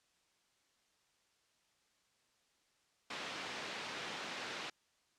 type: band-pass noise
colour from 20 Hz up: white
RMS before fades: -44 dBFS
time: 3.1-4.7 s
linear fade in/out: 5 ms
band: 180 to 3300 Hz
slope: 12 dB/octave
effects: white hiss -75 dBFS RMS until 5.18 s + low-pass 7000 Hz 12 dB/octave